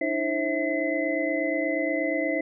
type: tone cluster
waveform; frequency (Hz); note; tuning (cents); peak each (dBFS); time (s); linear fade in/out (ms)
sine; 296.8 / 325.2 / 533 / 654 / 2034; D4 / E4 / C5 / E5 / C7; +18 / -23 / +32 / -14 / -50; -30; 0.01-2.41; 5
effects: none